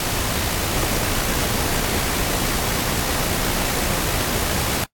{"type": "noise with amplitude modulation", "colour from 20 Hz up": "pink", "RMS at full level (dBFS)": -21, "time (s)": [0, 4.84], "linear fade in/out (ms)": 2, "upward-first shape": "sine", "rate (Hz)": 59.2, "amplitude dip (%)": 25, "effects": ["noise-tail reverb RT60 0.1 s tail -20 dB re dry", "AAC 64 kbps"]}